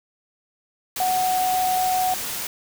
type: tone in noise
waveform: sine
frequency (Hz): 740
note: F#5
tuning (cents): 0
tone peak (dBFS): -19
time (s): 1-2.14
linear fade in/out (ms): 2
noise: white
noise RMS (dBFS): -29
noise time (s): 0.96-2.47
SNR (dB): +7
effects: none